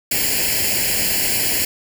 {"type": "noise with comb filter", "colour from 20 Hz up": "white", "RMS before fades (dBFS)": -19, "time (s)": [0.11, 1.65], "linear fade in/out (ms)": 5, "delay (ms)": 0.41, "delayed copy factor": 0.85, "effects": []}